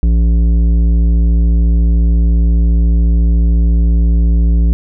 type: tone with tanh clipping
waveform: sine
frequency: 57.1 Hz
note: A#1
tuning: 35 cents flat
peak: -9 dBFS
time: 0.03-4.73 s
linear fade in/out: 0 ms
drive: 11 dB
effects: none